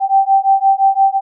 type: beating tone pair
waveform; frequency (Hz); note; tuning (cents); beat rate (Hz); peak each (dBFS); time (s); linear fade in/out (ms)
sine; 777 / 782.8; G5 / G5; -16 / -3; 5.8; -12; 0-1.21; 50
effects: none